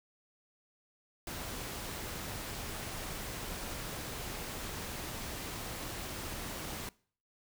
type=noise; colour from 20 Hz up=pink; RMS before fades=-41 dBFS; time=1.27-6.89 s; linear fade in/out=2 ms; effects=noise-tail reverb RT60 0.5 s tail -23 dB re dry